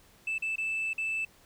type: tone with dropouts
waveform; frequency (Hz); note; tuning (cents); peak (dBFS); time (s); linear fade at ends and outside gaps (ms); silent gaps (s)
sine; 2637; E7; 0; -27; 0.27-1.25; 5; 0.382-0.422 / 0.558-0.581 / 0.933-0.98
effects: tanh soft clip ceiling -27 dBFS + pink hiss -60 dBFS RMS until 1.45 s